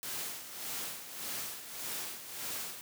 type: noise with tremolo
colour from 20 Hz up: white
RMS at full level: -38 dBFS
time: 0.03-2.81 s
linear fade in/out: 0 ms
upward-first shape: sine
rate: 1.7 Hz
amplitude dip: 65%
effects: high-pass 100 Hz 12 dB/octave